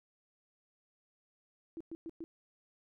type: tone bursts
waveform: sine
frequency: 329.6 Hz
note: E4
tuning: in tune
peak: -40 dBFS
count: 4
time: 1.77-2.24 s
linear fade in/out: 0 ms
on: 35 ms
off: 110 ms
effects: none